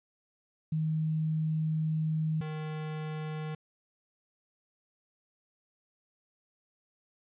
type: tone pair in turn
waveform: sine / square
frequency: 157.2 / 154.86 Hz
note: D#3 / D#3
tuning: +18 / -8 cents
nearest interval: unison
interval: 26 cents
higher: first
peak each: -27 / -35 dBFS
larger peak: first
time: 0.72-2.41 / 2.41-3.55 s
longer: first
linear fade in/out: 5 ms
effects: resampled to 8000 Hz + 11-bit